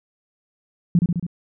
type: tone with echo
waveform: sine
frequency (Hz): 172.6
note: F3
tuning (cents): -20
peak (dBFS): -11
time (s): 0.95-0.99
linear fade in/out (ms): 2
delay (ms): 69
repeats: 4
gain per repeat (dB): -3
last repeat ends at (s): 1.266
effects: none